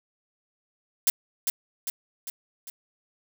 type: noise with echo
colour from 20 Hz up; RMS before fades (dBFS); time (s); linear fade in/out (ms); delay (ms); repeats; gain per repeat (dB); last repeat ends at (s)
blue; -20; 1.07-1.1; 2; 400; 4; -5; 2.7
effects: none